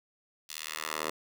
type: tone with high-pass filter sweep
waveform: 10% pulse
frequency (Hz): 77.78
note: D#2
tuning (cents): 0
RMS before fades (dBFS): -37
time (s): 0.49-1.1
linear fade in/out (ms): 5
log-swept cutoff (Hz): 4000 to 540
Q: 0.85
effects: none